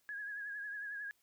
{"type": "tone with vibrato", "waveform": "sine", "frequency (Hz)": 1661.2, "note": "G#6", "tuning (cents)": 0, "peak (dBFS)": -40, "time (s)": [0.09, 1.11], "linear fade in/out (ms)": 0, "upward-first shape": "triangle", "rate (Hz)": 11, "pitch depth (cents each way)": 61, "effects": ["white hiss -75 dBFS RMS until 1.22 s"]}